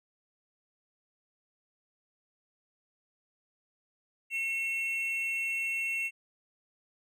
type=tone pair together; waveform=triangle; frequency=2182 / 2707 Hz; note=C#7 / E7; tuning=-28 / +45 cents; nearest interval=major third; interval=373 cents; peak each=-35 / -29 dBFS; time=4.3-6.11 s; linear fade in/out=50 ms; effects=none